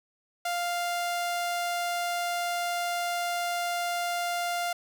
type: tone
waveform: sawtooth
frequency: 698.5 Hz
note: F5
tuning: in tune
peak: -24 dBFS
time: 0.45-4.73 s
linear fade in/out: 5 ms
effects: none